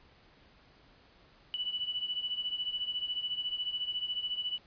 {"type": "beating tone pair", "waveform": "sine", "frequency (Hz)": [2960, 2974], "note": ["F#7", "F#7"], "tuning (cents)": [0, 8], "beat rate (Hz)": 14, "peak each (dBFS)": [-34, -38], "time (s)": [1.54, 4.58], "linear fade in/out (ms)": 0, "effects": ["pink hiss -61 dBFS RMS until 4.66 s", "resampled to 11025 Hz"]}